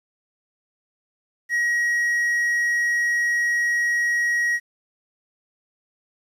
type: tone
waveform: triangle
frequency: 1900 Hz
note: A#6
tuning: 33 cents sharp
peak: -17 dBFS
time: 1.49-4.6 s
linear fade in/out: 50 ms
effects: resampled to 32000 Hz + 9-bit